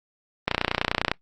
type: click train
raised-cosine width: 0.3 ms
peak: -4 dBFS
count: 20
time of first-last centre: 0.48-1.115 s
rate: 29.9 Hz
effects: noise-tail reverb RT60 0.1 s tail -21 dB re dry + Opus 24 kbps